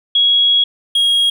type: tone pair in turn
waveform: sine / triangle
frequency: 3322 / 3282 Hz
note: G#7 / G#7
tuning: 0 / -21 cents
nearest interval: unison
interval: 21 cents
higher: first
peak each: -9 dBFS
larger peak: neither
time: 0.15-0.64 / 0.95-1.3 s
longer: first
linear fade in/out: 5 ms
effects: none